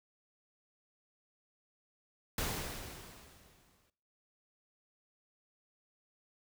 pink noise with exponential decay, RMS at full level -34 dBFS, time 2.38-3.9 s, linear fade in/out 2 ms, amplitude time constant 330 ms, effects noise-tail reverb RT60 0.6 s tail -19 dB re dry

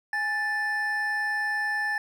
triangle tone pair together, 830.6 / 1760 Hz, G#5 / A6, 0 / 0 cents, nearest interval octave + minor second, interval 1300 cents, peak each -31 / -24 dBFS, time 0.13-1.98 s, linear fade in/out 2 ms, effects none

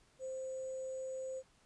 sine tone with sample-and-hold, 523.3 Hz, C5, in tune, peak -39 dBFS, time 0.19-1.43 s, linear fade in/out 50 ms, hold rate 7350 Hz, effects pink hiss -69 dBFS RMS until 1.65 s + resampled to 22050 Hz

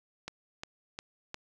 click train, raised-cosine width 0.2 ms, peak -21 dBFS, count 4, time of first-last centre 0.28-1.344 s, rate 2.82 Hz, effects none

